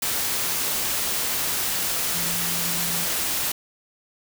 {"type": "tone in noise", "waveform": "sine", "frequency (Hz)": 171.4, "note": "F3", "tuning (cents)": -32, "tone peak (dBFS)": -34, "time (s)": [2.14, 3.05], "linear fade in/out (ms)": 5, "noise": "white", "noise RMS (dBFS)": -25, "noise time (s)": [0.02, 3.52], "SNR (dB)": -12, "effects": []}